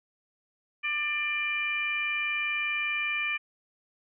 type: harmonic tone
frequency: 595 Hz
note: D5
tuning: 22 cents sharp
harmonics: 2 / 3 / 4 / 5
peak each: -39 / -35 / -28 / -39 dBFS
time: 0.83-3.38 s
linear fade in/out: 20 ms
effects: none